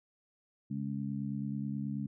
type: harmonic tone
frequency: 69.3 Hz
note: C#2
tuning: in tune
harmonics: 2 / 3 / 4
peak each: -38 / -36 / -42 dBFS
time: 0.7-2.07 s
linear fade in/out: 10 ms
effects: none